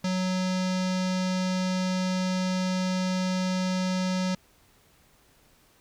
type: tone with low-pass filter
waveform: square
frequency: 185 Hz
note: F#3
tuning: in tune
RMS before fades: -27 dBFS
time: 0.04-4.35 s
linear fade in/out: 5 ms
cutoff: 5500 Hz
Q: 2.3
effects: pink hiss -61 dBFS RMS until 5.8 s